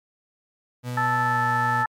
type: tone with pitch glide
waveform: 35% pulse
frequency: 123.47 to 120.93 Hz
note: B2 to B2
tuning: 0 to -36 cents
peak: -26 dBFS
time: 0.83-1.86 s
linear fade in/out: 50 ms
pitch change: -36 cents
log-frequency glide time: 1.19-1.4 s
type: harmonic tone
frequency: 438.3 Hz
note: A4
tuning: 7 cents flat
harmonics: 2 / 3 / 4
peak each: -23 / -25 / -26 dBFS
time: 0.97-1.86 s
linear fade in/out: 5 ms
effects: MP3 96 kbps